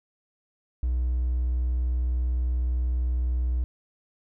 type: tone with hard clipping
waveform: triangle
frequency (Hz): 61.74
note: B1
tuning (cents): 0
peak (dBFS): -23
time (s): 0.83-3.64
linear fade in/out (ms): 0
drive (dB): 4
effects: none